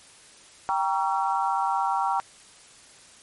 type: chord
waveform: sine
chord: G diminished seventh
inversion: none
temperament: just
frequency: 784 / 940.8 / 1128.9 / 1354.7 Hz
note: G5 / Bb5 / Db6 / Fb6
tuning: 0 / +16 / +31 / +47 cents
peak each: -26 / -26 / -30 / -31 dBFS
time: 0.69-2.2 s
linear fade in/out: 0 ms
effects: white hiss -51 dBFS RMS until 3.22 s + MP3 48 kbps